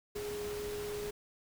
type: tone in noise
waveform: sine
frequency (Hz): 415.3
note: G#4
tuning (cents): 0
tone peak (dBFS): -37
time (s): 0.15-1.11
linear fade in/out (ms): 10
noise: pink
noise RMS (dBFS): -45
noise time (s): 0.15-1.11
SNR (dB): +5
effects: none